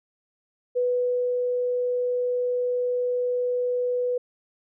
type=tone with ADSR envelope; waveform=sine; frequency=493.9 Hz; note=B4; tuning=in tune; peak=-20 dBFS; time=0.75-4.18 s; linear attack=21 ms; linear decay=580 ms; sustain=-2 dB; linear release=6 ms; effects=none